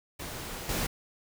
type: noise with level steps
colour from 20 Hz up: pink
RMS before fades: -39 / -31 dBFS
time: 0.19-0.87 s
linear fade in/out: 10 ms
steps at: 0.69 s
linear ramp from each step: 2 ms
effects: none